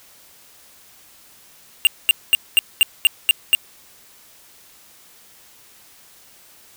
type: tone bursts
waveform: square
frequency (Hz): 2794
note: F7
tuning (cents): 0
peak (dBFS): -10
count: 8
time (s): 1.85-3.55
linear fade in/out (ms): 0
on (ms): 20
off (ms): 220
effects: white hiss -49 dBFS RMS until 6.76 s